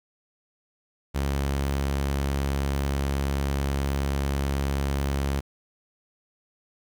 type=tone; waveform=sawtooth; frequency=69.3 Hz; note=C#2; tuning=in tune; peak=-20 dBFS; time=1.14-5.41 s; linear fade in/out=20 ms; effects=9-bit